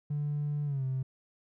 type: tone with pitch glide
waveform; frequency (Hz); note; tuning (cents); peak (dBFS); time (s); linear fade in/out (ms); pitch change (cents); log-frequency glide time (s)
triangle; 146.83 to 131.57; D3 to C3; 0 to +10; -26; 0.1-1.03; 10; -190; 0.65-0.84
effects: tanh soft clip ceiling -26 dBFS